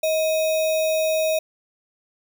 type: tone with sample-and-hold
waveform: sine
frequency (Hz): 632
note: D#5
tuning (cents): +27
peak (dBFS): -18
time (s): 0.03-1.39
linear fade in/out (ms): 5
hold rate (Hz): 3150
effects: none